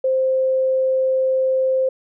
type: tone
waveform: sine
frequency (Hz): 523.3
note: C5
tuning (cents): 0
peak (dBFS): -15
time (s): 0.04-1.89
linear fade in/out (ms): 5
effects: none